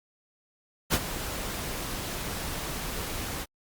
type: noise with ADSR envelope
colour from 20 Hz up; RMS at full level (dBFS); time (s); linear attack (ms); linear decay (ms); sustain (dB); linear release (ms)
pink; -22; 0.9-3.46; 36; 48; -12; 41
effects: Opus 48 kbps